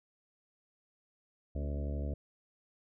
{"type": "harmonic tone with a mistuned harmonic", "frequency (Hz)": 72, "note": "D2", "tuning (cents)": -34, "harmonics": [1, 2, 3, 4, 5, 6, 7, 8, 9], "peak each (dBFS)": [-34, -43, -46, -46, -52, -52, -50, -50, -51], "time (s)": [1.55, 2.14], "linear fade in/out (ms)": 5, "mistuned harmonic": 4, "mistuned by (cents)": -36, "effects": []}